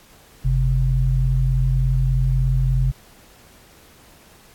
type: tone pair together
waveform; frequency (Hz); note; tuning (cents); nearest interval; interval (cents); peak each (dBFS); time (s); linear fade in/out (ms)
sine; 47.44 / 130.81; F#1 / C3; +44 / 0; octave + tritone; 1756; -18; 0.44-2.92; 20
effects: pink hiss -50 dBFS RMS until 4.54 s + AAC 64 kbps